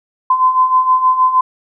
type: beating tone pair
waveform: sine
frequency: 1021 / 1027.4 Hz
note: C6 / C6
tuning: -43 / -32 cents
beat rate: 6.4 Hz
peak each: -16 / -10 dBFS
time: 0.3-1.41 s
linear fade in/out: 5 ms
effects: none